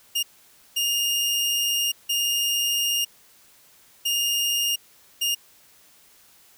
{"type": "tone bursts at uneven times", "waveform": "sawtooth", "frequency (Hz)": 2831, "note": "F7", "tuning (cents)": 23, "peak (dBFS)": -18, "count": 5, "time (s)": [[0.15, 0.23], [0.76, 1.92], [2.09, 3.05], [4.05, 4.76], [5.21, 5.35]], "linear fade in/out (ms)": 10, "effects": ["white hiss -55 dBFS RMS until 6.57 s"]}